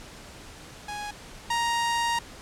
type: tone pair in turn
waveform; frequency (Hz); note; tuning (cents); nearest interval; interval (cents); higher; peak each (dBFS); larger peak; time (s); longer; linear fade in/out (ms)
sawtooth; 830.6 / 935.8; G#5 / A#5; 0 / +6; major second; 206; second; -29 / -20; second; 0.88-1.11 / 1.5-2.19; second; 5
effects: pink hiss -45 dBFS RMS until 2.41 s + low-pass 9000 Hz 12 dB/octave